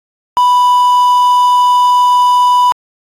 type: tone with quantisation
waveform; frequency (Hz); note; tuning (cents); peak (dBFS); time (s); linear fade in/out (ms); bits
triangle; 987.8; B5; 0; -4; 0.37-2.72; 0; 5
effects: AAC 48 kbps